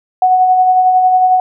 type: tone with tremolo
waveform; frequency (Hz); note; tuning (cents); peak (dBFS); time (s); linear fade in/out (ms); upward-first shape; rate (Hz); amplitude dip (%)
sine; 740; F#5; 0; -5; 0.22-1.4; 2; sine; 11; 35
effects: none